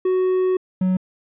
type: tone pair in turn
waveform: triangle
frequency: 370.9 / 185.45 Hz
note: F#4 / F#3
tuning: +4 / +4 cents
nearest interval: octave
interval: 1200 cents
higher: first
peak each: -14 dBFS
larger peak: neither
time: 0.05-0.57 / 0.81-0.97 s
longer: first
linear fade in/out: 5 ms
effects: resampled to 8000 Hz